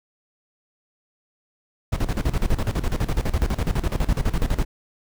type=noise with tremolo; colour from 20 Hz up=brown; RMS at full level=-19 dBFS; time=1.92-4.65 s; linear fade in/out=10 ms; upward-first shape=square; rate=12 Hz; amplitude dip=80%; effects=none